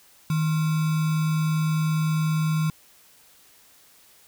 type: tone with sample-and-hold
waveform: sine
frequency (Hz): 157.6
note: D#3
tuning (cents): +23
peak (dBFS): -20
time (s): 0.3-2.7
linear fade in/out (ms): 2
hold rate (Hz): 1225
effects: white hiss -55 dBFS RMS until 4.27 s

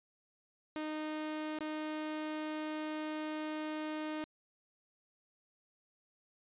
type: tone with dropouts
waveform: sawtooth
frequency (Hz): 308.2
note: D#4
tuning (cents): -16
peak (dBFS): -33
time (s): 0.76-4.24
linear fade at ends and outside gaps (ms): 0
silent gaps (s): 1.588-1.607
effects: resampled to 8000 Hz

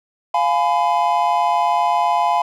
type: chord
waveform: triangle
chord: F diminished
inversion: none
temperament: just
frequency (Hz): 698.5 / 838.1 / 1005.8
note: F5 / Ab5 / Cb6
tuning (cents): 0 / +16 / +31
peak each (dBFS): -17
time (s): 0.34-2.42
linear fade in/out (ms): 5
effects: none

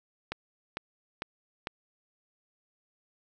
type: click train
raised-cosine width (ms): 0.3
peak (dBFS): -17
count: 4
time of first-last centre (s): 0.32-1.671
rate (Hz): 2.22
effects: none

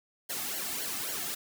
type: noise with flanger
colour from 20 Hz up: white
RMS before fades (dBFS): -35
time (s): 0.29-1.35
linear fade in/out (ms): 10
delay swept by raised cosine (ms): 0.8 to 2.1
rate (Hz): 3.7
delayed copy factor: -0.85
effects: none

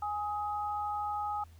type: tone pair together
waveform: sine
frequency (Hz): 830.6 / 1260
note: G#5 / D#6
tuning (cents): 0 / +21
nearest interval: perfect fifth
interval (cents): 721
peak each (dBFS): -33 / -37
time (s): 0.02-1.44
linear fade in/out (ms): 5
effects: added 82 Hz sine -52 dBFS peak until 1.59 s + pink hiss -65 dBFS RMS until 1.59 s

